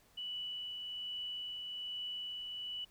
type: tone with tremolo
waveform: sine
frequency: 2960 Hz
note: F#7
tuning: in tune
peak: -38 dBFS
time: 0.17-2.85 s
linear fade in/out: 10 ms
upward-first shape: triangle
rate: 1.2 Hz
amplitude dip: 30%
effects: pink hiss -67 dBFS RMS until 2.9 s